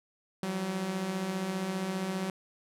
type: beating tone pair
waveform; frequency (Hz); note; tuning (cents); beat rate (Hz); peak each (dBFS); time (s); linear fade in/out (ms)
sawtooth; 174.8 / 189.8; F3 / F#3; +2 / +44; 15; -35 / -28; 0.43-2.3; 2
effects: low-pass 12000 Hz 12 dB/octave